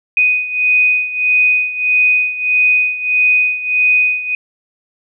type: beating tone pair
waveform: sine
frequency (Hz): 2492 / 2493.6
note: D#7 / D#7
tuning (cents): +2 / +3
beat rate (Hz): 1.6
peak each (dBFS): -12 / -16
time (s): 0.17-4.35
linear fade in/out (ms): 2
effects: none